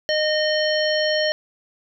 harmonic tone, 614 Hz, D#5, 23 cents flat, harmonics 1 / 3 / 5 / 7 / 9, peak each -20 / -25 / -27 / -28 / -30 dBFS, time 0.09-1.32 s, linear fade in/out 0 ms, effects none

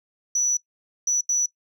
sine tone bursts at uneven times, 5920 Hz, F#8, in tune, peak -17 dBFS, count 3, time 0.35-0.57 / 1.07-1.21 / 1.29-1.46 s, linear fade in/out 5 ms, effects noise-tail reverb RT60 0.1 s tail -21 dB re dry + tanh soft clip ceiling -17 dBFS

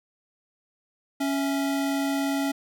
square tone pair together, 277.2 / 659.3 Hz, C#4 / E5, 0 / 0 cents, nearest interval octave + minor third, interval 1500 cents, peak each -25 / -34 dBFS, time 1.2-2.52 s, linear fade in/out 10 ms, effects none

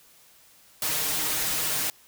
white noise with comb filter, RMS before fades -27 dBFS, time 0.82-1.9 s, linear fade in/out 2 ms, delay 6.4 ms, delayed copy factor +0.9, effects white hiss -56 dBFS RMS until 2.07 s

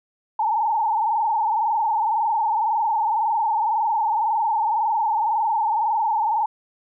sine tone with frequency modulation, 879 Hz, A5, 2 cents flat, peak -18 dBFS, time 0.39-6.46 s, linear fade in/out 5 ms, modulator 21.9 Hz, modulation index 2.4, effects none

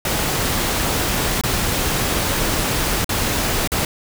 pink noise with dropouts, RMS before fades -20 dBFS, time 0.05-3.85 s, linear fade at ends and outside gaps 2 ms, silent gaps 1.412-1.436 / 3.045-3.092 / 3.675-3.718 s, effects none

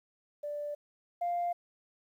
sine tone pair in turn, 587.3 / 698.4 Hz, D5 / F5, 0 / 0 cents, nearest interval minor third, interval 300 cents, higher second, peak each -34 / -28 dBFS, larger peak second, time 0.43-0.75 / 1.21-1.53 s, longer neither, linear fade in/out 10 ms, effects tanh soft clip ceiling -26 dBFS + 11-bit

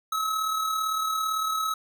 square tone with amplitude modulation, 1288 Hz, E6, 41 cents flat, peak -24 dBFS, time 0.12-1.74 s, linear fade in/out 5 ms, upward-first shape sine, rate 37.8 Hz, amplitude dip 40%, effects none

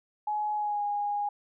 sine tone with pitch glide, 843 to 821.8 Hz, G#5 to G#5, +26 to -18 cents, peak -27 dBFS, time 0.27-1.29 s, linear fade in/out 5 ms, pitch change -44 cents, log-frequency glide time 0.55-0.83 s, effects none

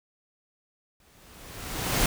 pink noise with exponential growth, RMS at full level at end -22 dBFS, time 1-2.06 s, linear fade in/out 2 ms, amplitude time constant 230 ms, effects none

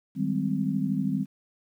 sine chord, Ab major seventh, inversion second, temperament just, 155.74 / 194.67 / 207.7 / 259.6 Hz, Eb3 / G3 / Ab3 / C4, +2 / -12 / 0 / -13 cents, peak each -31 / -28 / -32 / -29 dBFS, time 0.15-1.26 s, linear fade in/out 50 ms, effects 10-bit

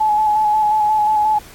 sine tone with vibrato, 852 Hz, G#5, 44 cents sharp, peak -12 dBFS, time 0-1.39 s, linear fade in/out 10 ms, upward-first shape square, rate 5.6 Hz, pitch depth 21 cents each way, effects pink hiss -41 dBFS RMS until 1.54 s + AAC 64 kbps

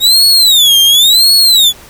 40% pulse tone with vibrato, 3729 Hz, A#7, in tune, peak -3 dBFS, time 0-1.73 s, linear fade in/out 50 ms, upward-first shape sine, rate 0.93 Hz, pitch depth 270 cents each way, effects pink hiss -36 dBFS RMS until 1.89 s

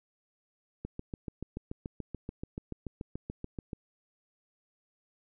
click train, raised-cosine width 3 ms, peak -24 dBFS, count 21, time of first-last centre 0.85-3.732 s, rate 6.94 Hz, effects none

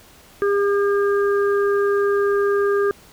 harmonic tone, 403 Hz, G4, 48 cents sharp, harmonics 1 / 3 / 4, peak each -16 / -26 / -28 dBFS, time 0.42-2.91 s, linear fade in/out 0 ms, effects pink hiss -48 dBFS RMS until 3.12 s

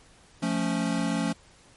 square chord, F augmented, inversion none, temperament equal, 174.61 / 220 / 277.2 Hz, F3 / A3 / C#4, 0 / 0 / 0 cents, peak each -30 dBFS, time 0.42-1.33 s, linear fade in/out 10 ms, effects pink hiss -56 dBFS RMS until 1.76 s + MP3 48 kbps

